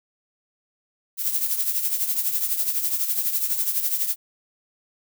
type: noise with tremolo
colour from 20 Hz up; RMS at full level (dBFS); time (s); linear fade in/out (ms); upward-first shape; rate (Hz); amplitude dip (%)
violet; -21; 1.17-4.16; 50; triangle; 12; 70
effects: none